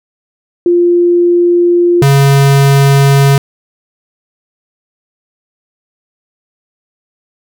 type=tone pair in turn; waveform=sine / square; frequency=348.8 / 138.82 Hz; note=F4 / C#3; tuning=-2 / +3 cents; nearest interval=octave + major third; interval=1595 cents; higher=first; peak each=-5 dBFS; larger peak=neither; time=0.66-2.02 / 2.02-3.38 s; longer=neither; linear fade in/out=2 ms; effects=none